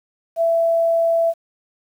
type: tone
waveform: sine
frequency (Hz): 666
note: E5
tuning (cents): +18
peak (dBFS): -14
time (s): 0.36-1.34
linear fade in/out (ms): 50
effects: 8-bit